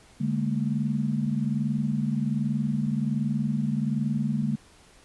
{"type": "tone cluster", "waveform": "sine", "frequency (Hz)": [145.4, 206.5, 227.7], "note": ["D3", "G#3", "A#3"], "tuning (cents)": [-17, -10, -40], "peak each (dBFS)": -28, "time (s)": [0.2, 4.56], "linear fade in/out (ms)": 10, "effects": ["pink hiss -55 dBFS RMS until 5.04 s", "resampled to 24000 Hz"]}